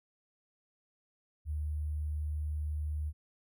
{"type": "tone with sample-and-hold", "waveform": "sine", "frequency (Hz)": 75.5, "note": "D2", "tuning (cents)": 48, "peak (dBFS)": -32, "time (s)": [1.45, 3.13], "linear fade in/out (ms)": 50, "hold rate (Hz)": 11025, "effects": []}